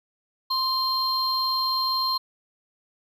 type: tone pair together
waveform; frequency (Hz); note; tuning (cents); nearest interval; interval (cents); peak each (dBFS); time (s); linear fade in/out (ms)
triangle; 1046.5 / 4186; C6 / C8; 0 / 0; 2 octaves; 2400; -24 / -23; 0.5-2.18; 10
effects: none